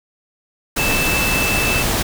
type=tone in noise; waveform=sine; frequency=2637 Hz; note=E7; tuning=in tune; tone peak=-19 dBFS; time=0.78-1.83 s; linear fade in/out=10 ms; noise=pink; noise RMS=-19 dBFS; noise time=0.76-2.03 s; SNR=-3 dB; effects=none